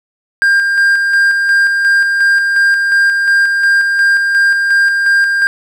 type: tone with tremolo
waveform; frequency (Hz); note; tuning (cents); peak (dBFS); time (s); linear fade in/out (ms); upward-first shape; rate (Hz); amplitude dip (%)
triangle; 1600; G6; +35; -5; 0.42-5.47; 0; square; 2.8; 35
effects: none